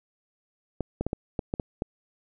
clicks, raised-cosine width 2 ms, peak -14 dBFS, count 8, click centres 0.807 / 1.01 / 1.066 / 1.131 / 1.392 / 1.539 / 1.598 / 1.821 s, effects none

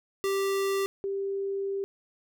square / sine tone pair in turn, 391.8 / 393.6 Hz, G4 / G4, -1 / +7 cents, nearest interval unison, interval 8 cents, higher second, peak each -26 / -28 dBFS, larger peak first, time 0.24-0.86 / 1.04-1.84 s, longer second, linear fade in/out 0 ms, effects none

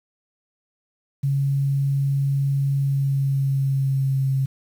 sine tone with pitch glide, 138.59 to 134.41 Hz, C#3 to C3, 0 to +47 cents, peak -18 dBFS, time 1.23-4.46 s, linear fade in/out 10 ms, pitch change -53 cents, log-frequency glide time 2.78-4.31 s, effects 8-bit

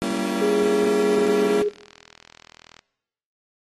35% pulse chord, G diminished seventh, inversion none, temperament just, 196 / 235.2 / 282.2 / 338.7 Hz, G3 / Bb3 / Db4 / Fb4, 0 / +16 / +31 / +47 cents, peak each -27 dBFS, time 0.02-1.62 s, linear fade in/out 0 ms
sine tone, 415.3 Hz, G#4, in tune, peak -18 dBFS, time 0.41-1.69 s, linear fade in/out 10 ms
click train, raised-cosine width 0.2 ms, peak -27 dBFS, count 56, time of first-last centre 1.44-2.791 s, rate 40.7 Hz
effects noise-tail reverb RT60 0.9 s tail -21 dB re dry + AAC 32 kbps

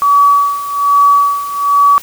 sine tone with tremolo, 1140 Hz, C#6, 48 cents sharp, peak -4 dBFS, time 0.02-1.98 s, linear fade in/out 0 ms, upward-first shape sine, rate 1.2 Hz, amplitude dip 80%, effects white hiss -33 dBFS RMS until 2.02 s

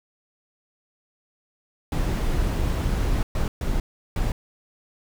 brown noise bursts at uneven times, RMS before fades -23 dBFS, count 4, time 1.92-3.23 / 3.35-3.48 / 3.61-3.8 / 4.16-4.32 s, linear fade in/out 2 ms, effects none

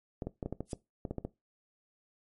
clicks, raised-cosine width 2 ms, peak -22 dBFS, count 11, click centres 0.222 / 0.27 / 0.428 / 0.46 / 0.526 / 0.606 / 0.732 / 1.052 / 1.11 / 1.183 / 1.25 s
violet noise with exponential growth, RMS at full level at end -36 dBFS, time 0.65-0.73 s, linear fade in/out 5 ms, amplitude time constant 16 ms
effects noise-tail reverb RT60 0.2 s tail -18 dB re dry + MP3 48 kbps

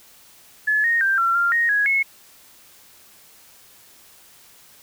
sine tone with pitch steps, 1714 / 1858 / 1577 / 1360 / 1391 / 1867 / 1665 / 2184 Hz, A6 / A#6 / G6 / F6 / F6 / A#6 / G#6 / C#7, -46 / -6 / +10 / -46 / -7 / +2 / +4 / -26 cents, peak -16 dBFS, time 0.67-2.03 s, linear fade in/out 10 ms, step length 170 ms, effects white hiss -50 dBFS RMS until 4.82 s

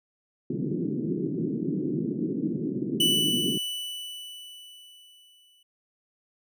white band-pass noise, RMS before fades -29 dBFS, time 0.5-3.58 s, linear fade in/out 5 ms, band 140 to 370 Hz, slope 48 dB/octave
45% pulse tone with exponential decay, 2973 Hz, F#7, 8 cents sharp, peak -19 dBFS, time 3-5.63 s, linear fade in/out 5 ms, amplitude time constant 570 ms
effects none

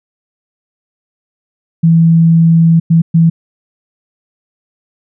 sine tone bursts at uneven times, 165 Hz, E3, 2 cents sharp, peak -4 dBFS, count 3, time 1.83-2.8 / 2.9-3.02 / 3.14-3.3 s, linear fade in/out 10 ms, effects none

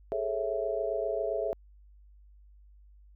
sine chord, A major seventh, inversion third, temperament just, 412.5 / 440 / 550 / 660 Hz, G#4 / A4 / C#5 / E5, -12 / 0 / -14 / +2 cents, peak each -35 / -35 / -35 / -32 dBFS, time 0.12-1.53 s, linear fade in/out 0 ms, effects added 50 Hz sine -53 dBFS peak until 3.15 s

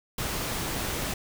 pink noise, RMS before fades -31 dBFS, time 0.18-1.14 s, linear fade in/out 5 ms, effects none

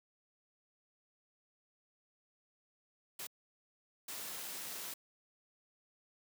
white noise bursts at uneven times, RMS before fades -44 dBFS, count 2, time 3.19-3.27 / 4.08-4.94 s, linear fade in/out 5 ms, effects high-pass 150 Hz 12 dB/octave

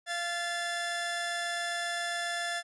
sawtooth tone pair together, 690 / 1738.7 Hz, F5 / A6, -21 / -21 cents, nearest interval octave + major third, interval 1600 cents, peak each -31 / -30 dBFS, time 0.06-2.63 s, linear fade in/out 50 ms, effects resampled to 24000 Hz

